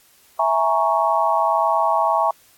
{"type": "chord", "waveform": "sine", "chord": "A# half-diminished seventh", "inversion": "second", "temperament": "equal", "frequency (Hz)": [659.3, 830.6, 932.3, 1108.7], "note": ["E5", "G#5", "A#5", "C#6"], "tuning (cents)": [0, 0, 0, 0], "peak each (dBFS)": -21, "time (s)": [0.39, 2.31], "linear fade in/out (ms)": 5, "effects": ["white hiss -54 dBFS RMS until 2.57 s", "AAC 64 kbps"]}